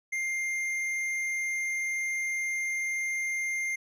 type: tone with tanh clipping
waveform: sine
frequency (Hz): 2107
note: C7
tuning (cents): +12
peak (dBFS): -30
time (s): 0.12-3.76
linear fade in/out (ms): 10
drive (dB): 10
effects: none